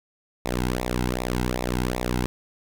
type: tone with flanger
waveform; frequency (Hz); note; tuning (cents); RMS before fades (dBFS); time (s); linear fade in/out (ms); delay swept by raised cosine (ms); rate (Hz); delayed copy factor
sawtooth; 61.74; B1; 0; -26; 0.45-2.26; 0; 0.64 to 1.74; 2.6; -0.85
effects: none